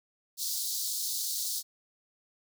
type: high-pass noise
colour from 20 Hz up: pink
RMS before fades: -33 dBFS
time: 0.37-1.63 s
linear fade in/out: 50 ms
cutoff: 4000 Hz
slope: 48 dB/octave
effects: none